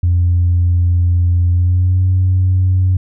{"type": "tone with pitch glide", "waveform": "sine", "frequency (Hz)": [87.6, 92.59], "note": ["F2", "F#2"], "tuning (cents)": [6, 2], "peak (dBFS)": -8, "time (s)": [0.03, 2.97], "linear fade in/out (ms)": 5, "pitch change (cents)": 96, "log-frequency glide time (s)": [1.5, 2.03], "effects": ["tanh soft clip ceiling -6 dBFS"]}